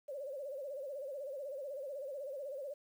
sine tone with vibrato, 554.4 Hz, C#5, in tune, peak -40 dBFS, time 0.08-2.74 s, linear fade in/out 10 ms, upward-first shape sine, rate 16 Hz, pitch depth 120 cents each way, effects 11-bit

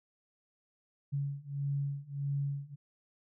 sine beating tone pair, 140 / 141.6 Hz, C#3 / C#3, +18 / +37 cents, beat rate 1.6 Hz, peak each -36 / -35 dBFS, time 1.12-2.76 s, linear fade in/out 20 ms, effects none

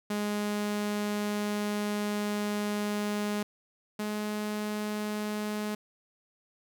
sawtooth tone pair in turn, 207.7 / 210.7 Hz, G#3 / G#3, 0 / +25 cents, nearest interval unison, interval 25 cents, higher second, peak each -25 / -27 dBFS, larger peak first, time 0.1-3.43 / 3.99-5.75 s, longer first, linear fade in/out 5 ms, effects 11-bit

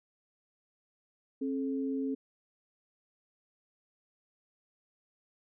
sine tone pair together, 268.3 / 432.4 Hz, C4 / A4, +44 / -30 cents, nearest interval minor sixth, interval 826 cents, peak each -31 / -38 dBFS, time 1.41-2.15 s, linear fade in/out 10 ms, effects none

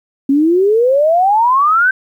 sine exponential sweep, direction up, 268 to 1568 Hz, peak -8 dBFS, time 0.29-1.91 s, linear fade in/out 5 ms, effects 8-bit

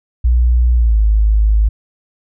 sine tone with pitch glide, 60.2 to 53.02 Hz, B1 to G#1, -44 to +37 cents, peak -8 dBFS, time 0.24-1.69 s, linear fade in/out 10 ms, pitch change -219 cents, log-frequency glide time 0.75-0.99 s, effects none

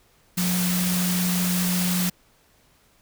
sine tone in noise, 180 Hz, F#3, 47 cents flat, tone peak -22 dBFS, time 0.37-2.1 s, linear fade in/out 10 ms, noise white, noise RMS -27 dBFS, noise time 0.37-2.1 s, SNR +2 dB, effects pink hiss -60 dBFS RMS until 3.01 s

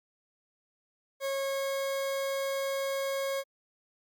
40% pulse tone, 546 Hz, C#5, 26 cents flat, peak -29 dBFS, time 1.2-3.44 s, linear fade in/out 50 ms, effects Opus 48 kbps

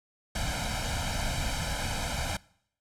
pink noise with comb filter, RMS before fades -31 dBFS, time 0.35-2.37 s, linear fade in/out 5 ms, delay 1.3 ms, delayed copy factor +0.9, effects noise-tail reverb RT60 0.7 s tail -23 dB re dry + low-pass 9000 Hz 12 dB/octave

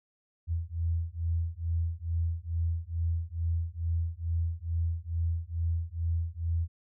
sine beating tone pair, 82.41 / 84.71 Hz, E2 / E2, 0 / +48 cents, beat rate 2.3 Hz, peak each -31 dBFS, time 0.47-6.68 s, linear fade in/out 50 ms, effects none

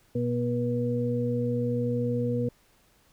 harmonic tone, 120.9 Hz, B2, 36 cents flat, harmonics 1 / 2 / 4, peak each -29 / -29 / -29 dBFS, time 0.15-2.49 s, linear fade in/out 5 ms, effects pink hiss -63 dBFS RMS until 3.12 s

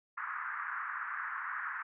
pink band-pass noise, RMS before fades -39 dBFS, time 0.17-1.83 s, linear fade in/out 10 ms, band 1100 to 1800 Hz, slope 48 dB/octave, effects none

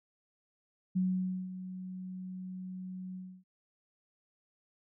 sine tone with ADSR envelope, 185 Hz, F#3, in tune, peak -26 dBFS, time 0.95-3.44 s, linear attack 17 ms, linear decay 520 ms, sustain -13 dB, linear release 290 ms, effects none

